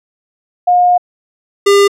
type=tone pair in turn; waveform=sine / square; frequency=715 / 401.3 Hz; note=F5 / G4; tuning=+41 / +41 cents; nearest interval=minor seventh; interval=1000 cents; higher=first; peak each=-6 dBFS; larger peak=neither; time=0.67-0.98 / 1.66-1.88 s; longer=first; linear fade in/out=10 ms; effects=low-pass 9000 Hz 12 dB/octave